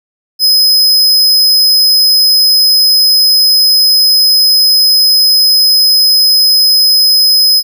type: tone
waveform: 45% pulse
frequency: 5070 Hz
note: D#8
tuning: 32 cents sharp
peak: -5 dBFS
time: 0.39-7.63 s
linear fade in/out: 50 ms
effects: none